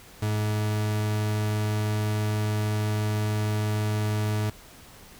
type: tone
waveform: 40% pulse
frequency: 106.2 Hz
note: G#2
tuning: 39 cents sharp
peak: -23 dBFS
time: 0.22-4.5 s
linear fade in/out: 5 ms
effects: pink hiss -49 dBFS RMS until 5.19 s